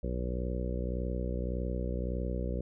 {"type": "harmonic tone", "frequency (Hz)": 61.74, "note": "B1", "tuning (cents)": 0, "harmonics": [1, 2, 3, 4, 5, 6, 7, 8, 9], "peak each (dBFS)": [-33, -41, -39, -44, -45, -44, -46, -42, -44], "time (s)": [0.03, 2.61], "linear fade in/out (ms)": 5, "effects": []}